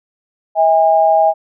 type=tone pair together; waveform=sine; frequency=644.5 / 812 Hz; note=E5 / G#5; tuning=-39 / -39 cents; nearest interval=major third; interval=400 cents; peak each=-11 dBFS; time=0.55-1.34 s; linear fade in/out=50 ms; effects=none